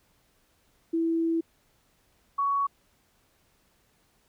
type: tone pair in turn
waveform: sine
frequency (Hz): 329.6 / 1119.6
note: E4 / C#6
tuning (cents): 0 / +17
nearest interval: octave + major sixth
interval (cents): 2117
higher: second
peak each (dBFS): -23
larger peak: neither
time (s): 0.93-1.41 / 2.38-2.67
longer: first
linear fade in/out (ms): 10
effects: pink hiss -67 dBFS RMS until 4.28 s